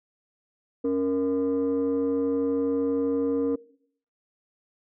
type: tone pair together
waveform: sine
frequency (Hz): 277.2 / 466.2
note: C#4 / A#4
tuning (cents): 0 / 0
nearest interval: major sixth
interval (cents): 900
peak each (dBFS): -23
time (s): 0.84-3.56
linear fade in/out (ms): 10
effects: noise-tail reverb RT60 0.6 s tail -21 dB re dry + tanh soft clip ceiling -19 dBFS